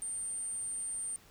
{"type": "tone", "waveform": "sine", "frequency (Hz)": 8900, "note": "C#9", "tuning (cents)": 6, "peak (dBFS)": -35, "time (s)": [0.02, 1.16], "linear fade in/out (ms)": 0, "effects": ["pink hiss -60 dBFS RMS until 1.3 s"]}